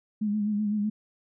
sine tone with vibrato, 209.2 Hz, G#3, 13 cents sharp, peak -24 dBFS, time 0.21-0.9 s, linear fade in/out 10 ms, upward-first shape sine, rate 7.9 Hz, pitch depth 45 cents each way, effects none

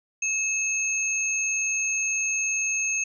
sine tone pair together, 2600 / 6439 Hz, E7 / G8, -24 / +46 cents, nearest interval octave + major third, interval 1570 cents, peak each -26 dBFS, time 0.22-3.04 s, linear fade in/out 5 ms, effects none

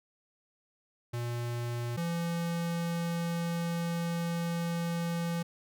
square tone pair in turn, 119.5 / 169.51 Hz, A#2 / E3, +43 / +49 cents, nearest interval tritone, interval 606 cents, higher second, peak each -33 / -31 dBFS, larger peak second, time 1.13-1.97 / 1.97-5.43 s, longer second, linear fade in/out 10 ms, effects none

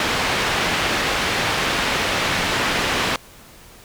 white low-pass noise, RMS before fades -21 dBFS, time 0-3.16 s, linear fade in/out 2 ms, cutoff 2800 Hz, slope 12 dB/octave, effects pink hiss -45 dBFS RMS until 3.84 s

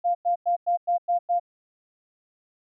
sine tone bursts, 698.5 Hz, F5, in tune, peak -19 dBFS, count 7, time 0.04-1.398 s, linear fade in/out 20 ms, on 110 ms, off 98 ms, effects none

